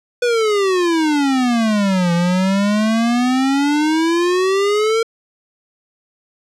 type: exponential two-way sweep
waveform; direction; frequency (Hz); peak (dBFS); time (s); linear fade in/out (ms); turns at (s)
square; down then up; 493.9 to 169.9 to 458.9; -14; 0.22-5.03; 5; 2.13
effects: low-pass 7000 Hz 12 dB/octave